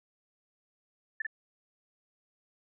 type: tone with echo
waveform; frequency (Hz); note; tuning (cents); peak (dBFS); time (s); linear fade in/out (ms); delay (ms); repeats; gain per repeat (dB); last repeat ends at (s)
sine; 1760; A6; 0; -29; 1.2-1.22; 5; 47; 1; -2; 1.267
effects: none